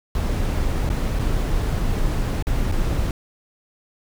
brown noise with dropouts, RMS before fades -21 dBFS, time 0.15-3.11 s, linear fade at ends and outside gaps 1 ms, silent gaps 0.891-0.901 / 1.19-1.194 / 2.425-2.469 / 2.716-2.722 s, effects none

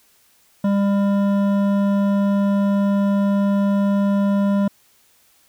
triangle tone with hard clipping, 199.9 Hz, G3, 34 cents sharp, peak -17 dBFS, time 0.64-4.68 s, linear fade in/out 5 ms, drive 15 dB, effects white hiss -57 dBFS RMS until 5.48 s

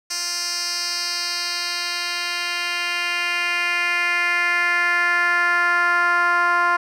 10% pulse tone with band-pass filter sweep, 349.3 Hz, F4, in tune, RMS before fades -21 dBFS, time 0.1-6.77 s, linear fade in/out 10 ms, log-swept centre 6000 to 1200 Hz, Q 2.4, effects none

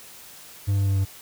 triangle tone with pitch steps, 99.9 / 98.81 / 97.73 / 96.66 Hz, G2 / G2 / G2 / G2, +33 / +14 / -5 / -24 cents, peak -17 dBFS, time 0.67-1.054 s, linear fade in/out 20 ms, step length 96 ms, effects white hiss -45 dBFS RMS until 1.21 s

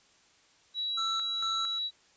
sine tone, 3901 Hz, B7, 22 cents flat, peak -30 dBFS, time 0.74-1.91 s, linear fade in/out 50 ms
square tone with tremolo, 1332 Hz, E6, 18 cents sharp, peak -33 dBFS, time 0.97-1.79 s, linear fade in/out 10 ms, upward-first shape square, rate 2.2 Hz, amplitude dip 75%
effects white hiss -63 dBFS RMS until 2.16 s + resampled to 16000 Hz

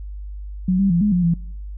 sine tone with pitch steps, 183.9 / 196.2 / 171.4 / 208.3 / 177.8 / 168.9 Hz, F#3 / G3 / F3 / G#3 / F3 / E3, -10 / +2 / -32 / +5 / +31 / +42 cents, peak -14 dBFS, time 0.68-1.34 s, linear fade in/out 5 ms, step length 110 ms, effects noise-tail reverb RT60 0.7 s tail -24 dB re dry + added 50 Hz sine -29 dBFS peak until 1.77 s

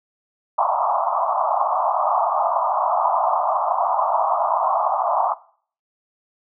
pink band-pass noise, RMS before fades -20 dBFS, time 0.58-5.34 s, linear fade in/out 5 ms, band 630 to 1200 Hz, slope 96 dB/octave, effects noise-tail reverb RT60 0.5 s tail -19 dB re dry

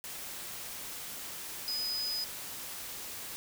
sine tone in noise, 5000 Hz, D#8, 8 cents sharp, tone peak -32 dBFS, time 1.68-2.24 s, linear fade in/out 0 ms, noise white, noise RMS -42 dBFS, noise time 0.04-3.36 s, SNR +7 dB, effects none

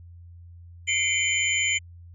sine tone cluster, 2071 / 2191 / 2366 / 3062 / 7060 Hz, C7 / C#7 / D7 / G7 / A8, -18 / -21 / +12 / -41 / +5 cents, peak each -28 dBFS, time 0.87-1.79 s, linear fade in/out 20 ms, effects added 86 Hz sine -43 dBFS peak until 2.14 s

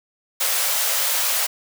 white high-pass noise, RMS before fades -21 dBFS, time 0.4-1.47 s, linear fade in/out 10 ms, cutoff 480 Hz, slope 96 dB/octave, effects none

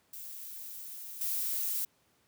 violet noise with level steps, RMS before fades -44 / -33 dBFS, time 0.13-1.85 s, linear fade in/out 5 ms, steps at 1.21 s, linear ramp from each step 2 ms, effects pink hiss -70 dBFS RMS until 2.27 s + high-pass 100 Hz 12 dB/octave

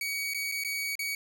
sawtooth tone with dropouts, 2255 Hz, C#7, 29 cents sharp, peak -27 dBFS, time 0.01-1.15 s, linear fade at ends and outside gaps 2 ms, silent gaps 0.337-0.345 / 0.516-0.521 / 0.638-0.647 / 0.954-0.992 s, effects none

